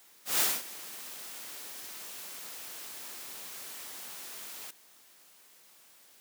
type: noise with ADSR envelope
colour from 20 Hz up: white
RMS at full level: -25 dBFS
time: 0.25-4.71 s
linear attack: 150 ms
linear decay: 220 ms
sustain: -19 dB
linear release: 6 ms
effects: white hiss -59 dBFS RMS until 6.2 s + high-pass 200 Hz 12 dB/octave